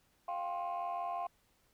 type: chord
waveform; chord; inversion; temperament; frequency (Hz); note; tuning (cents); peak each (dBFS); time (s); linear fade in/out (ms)
sine; F suspended second; none; equal with one note detuned; 698.5 / 784 / 1057.4; F5 / G5 / C6; 0 / 0 / +18; -36 / -40 / -39; 0.28-1.27; 5
effects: tanh soft clip ceiling -31 dBFS + pink hiss -72 dBFS RMS until 1.73 s